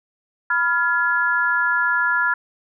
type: chord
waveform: sine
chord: F diminished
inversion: second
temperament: equal with one note detuned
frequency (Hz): 987.8 / 1396.9 / 1694.2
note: Cb6 / F6 / Ab6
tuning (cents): 0 / 0 / +34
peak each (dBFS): -24 / -19 / -21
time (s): 0.5-2.34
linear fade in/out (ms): 5
effects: none